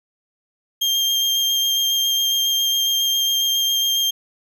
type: tone with vibrato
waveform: 35% pulse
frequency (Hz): 3198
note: G7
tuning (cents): +34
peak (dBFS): -15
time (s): 0.81-4.11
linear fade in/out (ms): 10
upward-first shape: square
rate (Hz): 7.3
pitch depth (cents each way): 9
effects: none